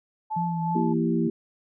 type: tone with tremolo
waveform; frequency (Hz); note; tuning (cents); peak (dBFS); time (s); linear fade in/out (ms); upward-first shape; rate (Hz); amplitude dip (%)
sine; 869; A5; -22; -25; 0.3-0.94; 20; sine; 2.9; 55
type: tone with vibrato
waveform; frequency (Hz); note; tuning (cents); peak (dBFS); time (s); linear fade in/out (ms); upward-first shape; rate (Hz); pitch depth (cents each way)
sine; 169; E3; +43; -26; 0.36-1.28; 10; triangle; 2.9; 39
type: chord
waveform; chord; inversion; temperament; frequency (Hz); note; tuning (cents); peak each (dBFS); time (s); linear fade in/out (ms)
sine; E diminished; second; equal; 233.1 / 329.6 / 392; Bb3 / E4 / G4; 0 / 0 / 0; -25 / -27 / -30; 0.75-1.3; 5
effects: none

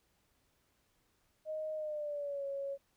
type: tone with pitch glide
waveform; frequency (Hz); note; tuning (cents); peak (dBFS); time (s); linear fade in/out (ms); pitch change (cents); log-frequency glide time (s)
sine; 622.3 to 554.4; D#5 to C#5; 0 to 0; -36; 1.45-2.78; 50; -200; 1.75-2.45
effects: pink hiss -75 dBFS RMS until 2.96 s

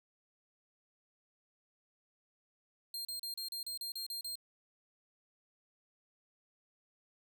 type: tone bursts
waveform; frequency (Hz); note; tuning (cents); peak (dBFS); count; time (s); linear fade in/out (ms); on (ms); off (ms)
sawtooth; 4200; C8; +6; -36; 10; 2.94-4.355; 2; 110; 35
effects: none

